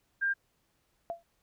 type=tone; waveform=sine; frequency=1597 Hz; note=G6; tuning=32 cents sharp; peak=-26 dBFS; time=0.21-0.34 s; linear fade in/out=20 ms
type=tone with exponential decay; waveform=sine; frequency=680 Hz; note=F5; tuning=46 cents flat; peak=-29 dBFS; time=1.1-1.23 s; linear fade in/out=0 ms; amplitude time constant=28 ms
effects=pink hiss -74 dBFS RMS until 1.42 s